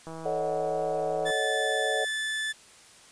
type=click train; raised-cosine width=1 ms; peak=-27 dBFS; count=201; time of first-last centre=0.07-1.305 s; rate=162 Hz
type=chord; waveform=sine; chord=D# half-diminished seventh; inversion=second; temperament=equal; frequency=440 / 554.4 / 622.3 / 740 Hz; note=A4 / C#5 / D#5 / F#5; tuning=0 / 0 / 0 / 0 cents; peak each=-32 dBFS; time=0.25-2.05 s; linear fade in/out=10 ms
type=tone; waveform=30% pulse; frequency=1745 Hz; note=A6; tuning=15 cents flat; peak=-26 dBFS; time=1.25-2.53 s; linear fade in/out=20 ms
effects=white hiss -53 dBFS RMS until 3.11 s + resampled to 22050 Hz